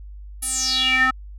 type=tone with band-pass filter sweep; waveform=square; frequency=259.4 Hz; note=C4; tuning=15 cents flat; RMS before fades=-20 dBFS; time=0.42-1.11 s; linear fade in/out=10 ms; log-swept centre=11000 to 1400 Hz; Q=7.2; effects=added 50 Hz sine -35 dBFS peak until 1.38 s